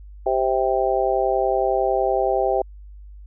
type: harmonic tone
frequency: 130.81 Hz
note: C3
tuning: in tune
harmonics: 3 / 4 / 5 / 6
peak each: -23 / -23 / -23 / -23 dBFS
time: 0.26-2.62 s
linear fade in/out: 5 ms
effects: added 50 Hz sine -38 dBFS peak until 3.26 s